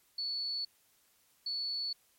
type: tone bursts at uneven times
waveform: sine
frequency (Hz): 4435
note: C#8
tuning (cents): 0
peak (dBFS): -33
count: 2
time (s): 0.18-0.65 / 1.46-1.93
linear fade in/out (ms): 5
effects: white hiss -69 dBFS RMS until 2.18 s + MP3 64 kbps